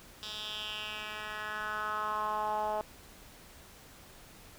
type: tone with band-pass filter sweep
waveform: 10% pulse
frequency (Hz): 212.9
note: G#3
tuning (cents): +43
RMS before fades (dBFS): -36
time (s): 0.23-2.81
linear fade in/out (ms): 0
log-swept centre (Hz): 4100 to 720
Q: 3.6
effects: pink hiss -54 dBFS RMS until 4.58 s